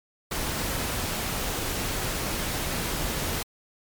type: noise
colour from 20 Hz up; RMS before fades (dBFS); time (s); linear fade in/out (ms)
pink; -29; 0.31-3.43; 5
effects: MP3 96 kbps